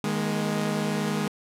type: chord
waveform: sawtooth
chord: D# suspended fourth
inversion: none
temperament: equal with one note detuned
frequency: 155.56 / 207.7 / 238.4 Hz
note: D#3 / G#3 / A#3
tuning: 0 / 0 / +39 cents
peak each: -26 / -23 / -29 dBFS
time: 0.04-1.28 s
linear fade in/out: 2 ms
effects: low-pass 12000 Hz 12 dB/octave